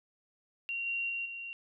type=tone with level steps; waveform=sine; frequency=2756 Hz; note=F7; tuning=24 cents flat; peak=-33 / -31 / -33 / -39 dBFS; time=0.69-1.53 s; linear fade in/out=0 ms; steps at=0.86 / 1.09 / 1.25 s; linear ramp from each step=10 ms; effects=none